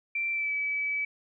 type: tone with pitch glide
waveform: sine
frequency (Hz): 2349 to 2293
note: D7 to D7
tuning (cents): 0 to -42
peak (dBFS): -27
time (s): 0.15-1.05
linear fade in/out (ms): 5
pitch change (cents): -42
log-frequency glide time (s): 0.31-0.53
effects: none